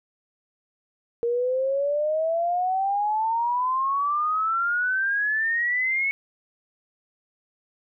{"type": "exponential sweep", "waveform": "sine", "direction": "up", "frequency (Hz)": [466.1, 2217], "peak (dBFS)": -21, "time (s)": [1.23, 6.11], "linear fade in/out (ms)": 0, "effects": []}